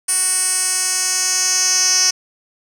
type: tone with band-pass filter sweep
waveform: 10% pulse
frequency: 370 Hz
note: F#4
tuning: in tune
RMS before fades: -17 dBFS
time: 0.08-2.11 s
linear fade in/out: 10 ms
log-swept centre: 9000 to 5900 Hz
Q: 4.9
effects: none